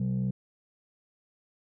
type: tone pair together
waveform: sine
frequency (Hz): 127.39 / 190.7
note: C3 / G3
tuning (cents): -46 / -47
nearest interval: perfect fifth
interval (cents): 699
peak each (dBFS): -27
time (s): 0-0.31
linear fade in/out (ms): 5
effects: tanh soft clip ceiling -23 dBFS